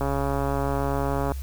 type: click train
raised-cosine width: 1 ms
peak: -13 dBFS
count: 183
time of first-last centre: 0.01-1.319 s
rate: 139 Hz
effects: added 67 Hz sine -29 dBFS peak until 1.42 s + white hiss -48 dBFS RMS until 1.42 s